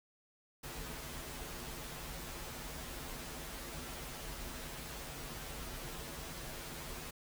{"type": "noise with comb filter", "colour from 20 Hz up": "pink", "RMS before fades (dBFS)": -45, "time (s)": [0.63, 7.11], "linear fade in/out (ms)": 10, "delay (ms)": 10, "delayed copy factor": -1, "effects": []}